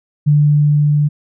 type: tone with level ramp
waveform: sine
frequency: 147.7 Hz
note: D3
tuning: 10 cents sharp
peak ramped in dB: -7 to -10 dBFS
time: 0.26-1.09 s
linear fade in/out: 20 ms
effects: none